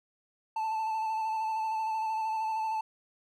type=tone with vibrato; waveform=triangle; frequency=880 Hz; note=A5; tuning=in tune; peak=-27 dBFS; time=0.56-2.81 s; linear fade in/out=5 ms; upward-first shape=square; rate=13 Hz; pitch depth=18 cents each way; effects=none